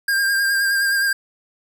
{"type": "tone with vibrato", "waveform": "square", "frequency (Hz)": 1602, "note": "G6", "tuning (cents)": 37, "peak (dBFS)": -17, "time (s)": [0.08, 1.13], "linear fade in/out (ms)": 5, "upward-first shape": "sine", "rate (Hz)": 9.6, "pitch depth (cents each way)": 27, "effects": []}